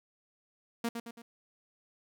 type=tone with echo; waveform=sawtooth; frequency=233.1 Hz; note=A#3; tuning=in tune; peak=-26 dBFS; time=0.84-0.89 s; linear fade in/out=5 ms; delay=110 ms; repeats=3; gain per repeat=-6 dB; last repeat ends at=1.22 s; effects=none